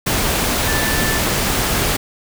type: tone in noise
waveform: sine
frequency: 1759 Hz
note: A6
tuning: 1 cent flat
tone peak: -23 dBFS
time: 0.67-1.19 s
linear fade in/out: 10 ms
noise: pink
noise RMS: -18 dBFS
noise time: 0.06-1.97 s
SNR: -8 dB
effects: none